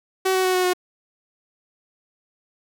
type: tone with pitch steps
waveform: sawtooth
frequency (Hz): 378.1 / 374.2 / 370.3 / 366.5 / 362.7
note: F#4 / F#4 / F#4 / F#4 / F#4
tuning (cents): +38 / +20 / +1 / -16 / -34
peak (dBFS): -14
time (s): 0.25-0.735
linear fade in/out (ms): 10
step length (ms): 97
effects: none